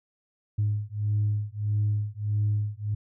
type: beating tone pair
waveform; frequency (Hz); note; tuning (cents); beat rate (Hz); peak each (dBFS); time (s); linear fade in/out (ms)
sine; 103.9 / 105.5; G#2 / G#2; +1 / +28; 1.6; -26; 0.58-2.95; 10
effects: tanh soft clip ceiling -18 dBFS